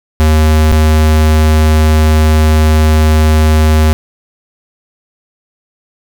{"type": "tone pair in turn", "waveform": "square", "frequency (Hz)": [77.78, 77.78], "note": ["D#2", "D#2"], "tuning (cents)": [0, 0], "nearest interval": "unison", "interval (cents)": 0, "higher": "neither", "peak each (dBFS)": -6, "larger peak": "neither", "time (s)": [[0.2, 0.72], [0.72, 3.93]], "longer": "second", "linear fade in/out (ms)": 0, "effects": []}